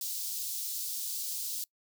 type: high-pass noise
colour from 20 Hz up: white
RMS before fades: -36 dBFS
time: 0.01-1.64 s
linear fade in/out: 2 ms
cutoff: 4000 Hz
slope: 24 dB/octave
effects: noise-tail reverb RT60 0.1 s tail -24 dB re dry